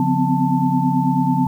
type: tone cluster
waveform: sine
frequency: 143 / 179.1 / 249.9 / 259.1 / 885 Hz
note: D3 / F3 / B3 / C4 / A5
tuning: -46 / +44 / +21 / -17 / +10 cents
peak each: -21 dBFS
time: 0-1.47 s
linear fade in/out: 2 ms
effects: 8-bit